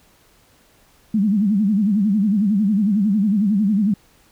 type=tone with vibrato; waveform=sine; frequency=205.1 Hz; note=G#3; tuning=21 cents flat; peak=-14 dBFS; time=1.14-3.94 s; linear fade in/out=5 ms; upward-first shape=sine; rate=11 Hz; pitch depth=140 cents each way; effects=pink hiss -55 dBFS RMS until 4.31 s